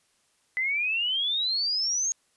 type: exponential sweep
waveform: sine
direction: up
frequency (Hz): 1999 to 6645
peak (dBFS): -24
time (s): 0.57-2.12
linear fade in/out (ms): 0
effects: white hiss -68 dBFS RMS until 2.36 s + resampled to 24000 Hz